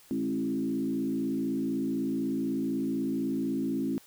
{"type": "tone with frequency modulation", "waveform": "sine", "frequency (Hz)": 270, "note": "C#4", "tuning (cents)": -45, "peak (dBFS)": -27, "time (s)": [0.11, 3.98], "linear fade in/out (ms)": 0, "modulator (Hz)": 56, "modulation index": 1.2, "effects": ["white hiss -57 dBFS RMS until 4.06 s"]}